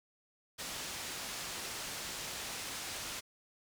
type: low-pass noise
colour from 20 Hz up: white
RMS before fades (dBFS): -42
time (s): 0.58-3.21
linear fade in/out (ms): 20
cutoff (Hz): 7300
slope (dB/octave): 12
effects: none